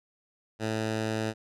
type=tone; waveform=10% pulse; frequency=110 Hz; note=A2; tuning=in tune; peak=-20 dBFS; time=0.59-1.34 s; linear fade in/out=50 ms; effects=low-pass 8000 Hz 12 dB/octave